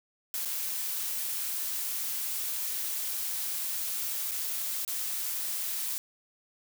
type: noise with dropouts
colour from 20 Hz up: blue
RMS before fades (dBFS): -33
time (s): 0.34-5.98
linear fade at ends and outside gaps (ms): 0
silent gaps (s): 0.45-0.456 / 4.311-4.317 / 4.849-4.878
effects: none